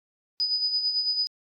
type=tone with tremolo; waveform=sine; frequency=4978 Hz; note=D#8; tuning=in tune; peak=-21 dBFS; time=0.4-1.27 s; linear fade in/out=0 ms; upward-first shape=sine; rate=9 Hz; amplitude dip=55%; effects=AAC 64 kbps